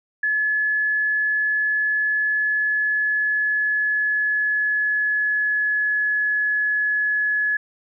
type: tone with pitch glide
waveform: sine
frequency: 1710 to 1700.2 Hz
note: A6 to G#6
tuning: -50 to +40 cents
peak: -18 dBFS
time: 0.23-7.57 s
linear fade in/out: 5 ms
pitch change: -10 cents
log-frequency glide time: 2.28-6.02 s
effects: none